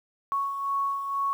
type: beating tone pair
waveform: sine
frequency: 1108.7 / 1110.8 Hz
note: C#6 / C#6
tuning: 0 / +3 cents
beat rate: 2.1 Hz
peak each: -26 / -35 dBFS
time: 0.32-1.33 s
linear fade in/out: 0 ms
effects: 9-bit